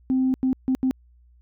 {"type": "tone bursts at uneven times", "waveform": "sine", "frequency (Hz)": 260.2, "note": "C4", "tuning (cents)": -9, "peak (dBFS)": -17, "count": 4, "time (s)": [[0.1, 0.34], [0.43, 0.53], [0.68, 0.75], [0.83, 0.91]], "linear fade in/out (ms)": 0, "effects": ["tanh soft clip ceiling -14 dBFS", "added 60 Hz sine -52 dBFS peak until 1.41 s"]}